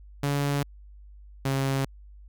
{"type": "tone pair in turn", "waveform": "sawtooth", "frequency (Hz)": [142.3, 135.67], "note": ["C#3", "C#3"], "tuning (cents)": [46, -37], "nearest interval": "minor second", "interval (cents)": 83, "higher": "first", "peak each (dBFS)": -20, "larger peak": "neither", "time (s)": [[0.23, 0.63], [1.45, 1.85]], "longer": "neither", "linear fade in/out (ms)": 5, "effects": ["added 50 Hz sine -45 dBFS peak until 2.28 s"]}